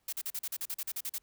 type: noise bursts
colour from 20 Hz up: blue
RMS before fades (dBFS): -36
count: 13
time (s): 0.08-1.183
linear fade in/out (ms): 5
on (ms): 47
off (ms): 41
effects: pink hiss -75 dBFS RMS until 1.22 s

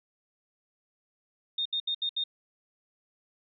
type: tone bursts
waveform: sine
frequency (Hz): 3669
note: A#7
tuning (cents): -28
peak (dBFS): -27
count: 5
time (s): 1.58-2.239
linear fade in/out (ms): 5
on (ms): 75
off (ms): 71
effects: none

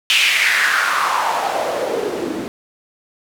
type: noise with band-pass filter sweep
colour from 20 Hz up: white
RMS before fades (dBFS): -18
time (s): 0.1-2.48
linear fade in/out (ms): 0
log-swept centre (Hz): 2900 to 280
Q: 4.1
effects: none

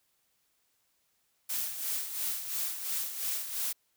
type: noise with tremolo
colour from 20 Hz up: blue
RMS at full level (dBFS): -32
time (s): 1.49-3.73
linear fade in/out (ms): 10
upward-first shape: sine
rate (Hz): 2.9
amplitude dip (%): 60
effects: white hiss -74 dBFS RMS until 3.96 s

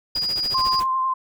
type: noise with tremolo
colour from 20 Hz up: pink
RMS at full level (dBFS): -33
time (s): 0.15-0.86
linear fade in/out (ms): 10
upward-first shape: triangle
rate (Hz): 14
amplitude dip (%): 100
type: tone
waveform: sine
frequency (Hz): 4886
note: D#8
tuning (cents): -32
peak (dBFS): -21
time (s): 0.15-0.8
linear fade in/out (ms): 5
type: tone with vibrato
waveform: sine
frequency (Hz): 1047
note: C6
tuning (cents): +1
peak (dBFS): -19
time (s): 0.54-1.14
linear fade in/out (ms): 10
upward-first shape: sine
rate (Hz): 10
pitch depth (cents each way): 19
effects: none

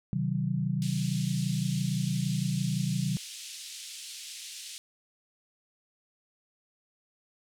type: chord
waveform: sine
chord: C diminished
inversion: none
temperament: just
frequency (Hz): 130.81 / 156.98 / 188.37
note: C3 / Eb3 / Gb3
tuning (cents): 0 / +16 / +31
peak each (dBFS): -31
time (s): 0.13-3.17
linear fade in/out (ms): 0
type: band-pass noise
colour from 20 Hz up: pink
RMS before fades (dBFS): -43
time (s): 0.82-4.78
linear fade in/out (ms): 0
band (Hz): 2900 to 10000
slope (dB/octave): 24
effects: none

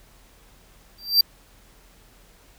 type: tone with exponential growth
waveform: square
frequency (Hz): 4699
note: D8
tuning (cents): 0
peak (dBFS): -10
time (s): 0.98-1.21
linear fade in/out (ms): 5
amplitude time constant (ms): 49
effects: added 42 Hz sine -55 dBFS peak until 2.58 s + pink hiss -55 dBFS RMS until 2.58 s

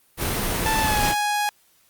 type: noise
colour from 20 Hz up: pink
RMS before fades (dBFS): -24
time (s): 0.17-1.15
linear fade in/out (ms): 50
type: tone with pitch glide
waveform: sawtooth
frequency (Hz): 880 to 830.6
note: A5 to G#5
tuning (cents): 0 to 0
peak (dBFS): -17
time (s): 0.66-1.49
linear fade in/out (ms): 0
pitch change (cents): -100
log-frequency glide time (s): 0.81-1.01
effects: white hiss -60 dBFS RMS until 1.89 s + Opus 32 kbps

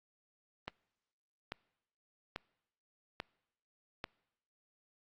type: click train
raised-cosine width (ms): 0.3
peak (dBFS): -22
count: 5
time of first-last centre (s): 0.68-4.041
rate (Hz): 1.19
effects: noise-tail reverb RT60 0.9 s tail -25 dB re dry + Opus 32 kbps

